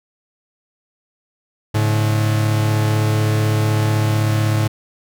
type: tone pair together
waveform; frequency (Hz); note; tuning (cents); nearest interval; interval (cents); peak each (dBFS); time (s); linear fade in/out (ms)
45% pulse; 107.28 / 143.2; A2 / D3; -43 / -43; perfect fourth; 500; -15 / -23; 1.74-4.68; 10
effects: none